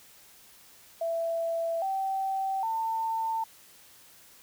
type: tone with pitch steps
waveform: sine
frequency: 665 / 772.8 / 898 Hz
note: E5 / G5 / A5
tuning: +15 / -25 / +35 cents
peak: -27 dBFS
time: 1.01-3.44 s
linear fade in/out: 5 ms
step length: 810 ms
effects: white hiss -55 dBFS RMS until 4.42 s